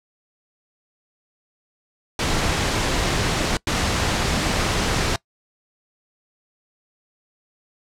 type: noise bursts at uneven times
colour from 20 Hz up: pink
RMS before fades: -21 dBFS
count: 2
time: 2.19-3.57 / 3.67-5.16 s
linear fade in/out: 2 ms
effects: noise-tail reverb RT60 0.1 s tail -22 dB re dry + low-pass 7000 Hz 12 dB/octave